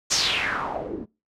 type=noise with low-pass filter sweep; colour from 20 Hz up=white; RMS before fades=-26 dBFS; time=0.1-1.06 s; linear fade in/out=20 ms; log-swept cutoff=6600 to 250 Hz; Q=4; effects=noise-tail reverb RT60 0.3 s tail -25 dB re dry